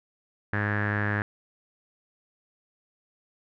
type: tone with low-pass filter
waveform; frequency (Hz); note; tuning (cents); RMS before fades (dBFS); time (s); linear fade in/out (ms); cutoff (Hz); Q
sawtooth; 103.9; G#2; +1; -27; 0.53-1.22; 0; 1700; 9.3
effects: none